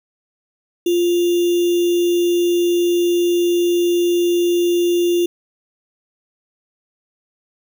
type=tone with sample-and-hold; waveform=sine; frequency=348.8 Hz; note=F4; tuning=2 cents flat; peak=-13 dBFS; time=0.86-5.26 s; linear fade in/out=5 ms; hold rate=3150 Hz; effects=none